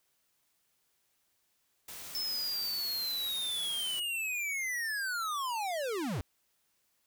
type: noise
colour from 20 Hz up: white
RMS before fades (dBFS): -45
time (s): 1.88-4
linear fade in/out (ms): 5
type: linear sweep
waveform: square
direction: down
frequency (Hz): 5274 to 74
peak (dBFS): -33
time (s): 2.15-6.21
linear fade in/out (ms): 0
effects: white hiss -75 dBFS RMS until 7.06 s